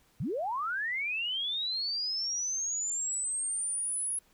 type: linear sweep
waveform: sine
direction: up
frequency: 96 to 10548 Hz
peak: -30 dBFS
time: 0.2-4.19 s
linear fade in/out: 5 ms
effects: pink hiss -66 dBFS RMS until 4.33 s